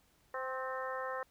harmonic tone with a mistuned harmonic, 260 Hz, C4, 11 cents flat, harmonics 2 / 3 / 4 / 5 / 6 / 7, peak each -40 / -46 / -42 / -44 / -49 / -45 dBFS, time 0.34-1.23 s, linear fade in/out 2 ms, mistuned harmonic 4, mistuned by +24 cents, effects pink hiss -70 dBFS RMS until 1.3 s

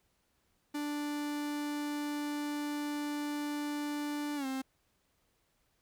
45% pulse tone with pitch glide, 293.7 to 264.7 Hz, D4 to C4, 0 to +20 cents, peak -34 dBFS, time 0.74-4.62 s, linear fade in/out 10 ms, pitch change -180 cents, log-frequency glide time 4.36-4.46 s, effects pink hiss -75 dBFS RMS until 5.81 s

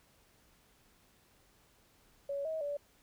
sine tone with pitch steps, 562 / 637 / 577 Hz, C#5 / D#5 / D5, +24 / +41 / -31 cents, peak -34 dBFS, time 2.29-2.77 s, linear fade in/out 5 ms, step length 160 ms, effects pink hiss -67 dBFS RMS until 3.02 s

